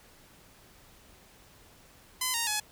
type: tone with pitch steps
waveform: 5% pulse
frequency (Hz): 1019 / 929 / 847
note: C6 / A#5 / G#5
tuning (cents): -46 / -6 / +34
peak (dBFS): -16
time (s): 2.21-2.6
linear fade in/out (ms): 5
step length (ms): 130
effects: pink hiss -57 dBFS RMS until 2.71 s